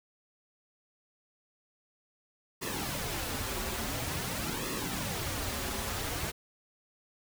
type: noise with flanger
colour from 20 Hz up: pink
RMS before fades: -35 dBFS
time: 2.61-6.32 s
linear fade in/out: 20 ms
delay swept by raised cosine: 1.3 to 6.6 ms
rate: 0.48 Hz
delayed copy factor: -0.65
effects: none